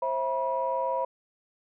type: tone cluster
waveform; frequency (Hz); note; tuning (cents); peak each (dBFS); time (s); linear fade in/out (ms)
sine; 531 / 658 / 969; C5 / E5 / B5; +25 / -3 / -33; -29 / -33 / -28; 0.02-1.05; 5
effects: tanh soft clip ceiling -16 dBFS